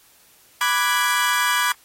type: chord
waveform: 30% pulse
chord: G# half-diminished seventh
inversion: first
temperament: equal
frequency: 987.8 / 1174.7 / 1480 / 1661.2 Hz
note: B5 / D6 / F#6 / G#6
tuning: 0 / 0 / 0 / 0 cents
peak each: -20 / -21 / -23 / -20 dBFS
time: 0.61-1.72 s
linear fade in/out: 2 ms
effects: white hiss -54 dBFS RMS until 1.84 s + AAC 48 kbps